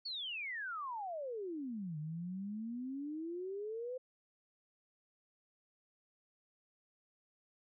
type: exponential two-way sweep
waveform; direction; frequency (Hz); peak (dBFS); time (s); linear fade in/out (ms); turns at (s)
sine; down then up; 4549 to 148.8 to 518; -39; 0.05-3.98; 10; 1.98
effects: none